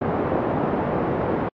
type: band-pass noise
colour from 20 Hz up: white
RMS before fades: -23 dBFS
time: 0.01-1.49 s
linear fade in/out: 10 ms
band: 100 to 610 Hz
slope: 12 dB/octave
effects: low-pass 2000 Hz 12 dB/octave + AAC 64 kbps